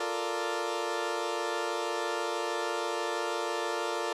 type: chord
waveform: 20% pulse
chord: Bb major seventh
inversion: second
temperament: equal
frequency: 349.2 / 440 / 466.2 / 587.3 Hz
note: F4 / A4 / Bb4 / D5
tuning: 0 / 0 / 0 / 0 cents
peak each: -31 dBFS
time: 0-4.13 s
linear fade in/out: 5 ms
effects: low-pass 8000 Hz 12 dB/octave